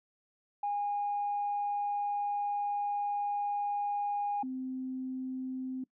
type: tone pair in turn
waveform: sine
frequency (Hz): 818 / 259.1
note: G#5 / C4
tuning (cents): -26 / -17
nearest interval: octave + minor sixth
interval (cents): 1991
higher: first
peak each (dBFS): -29 / -34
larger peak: first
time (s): 0.63-4.43 / 4.43-5.84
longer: first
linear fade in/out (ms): 5
effects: noise-tail reverb RT60 0.1 s tail -22 dB re dry + tanh soft clip ceiling -25 dBFS